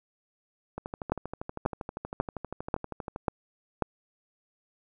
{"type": "two click trains", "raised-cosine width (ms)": 1, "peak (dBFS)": [-11, -21], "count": [6, 31], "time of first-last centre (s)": [[1.12, 3.823], [0.78, 3.161]], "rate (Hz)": [1.85, 12.6], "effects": []}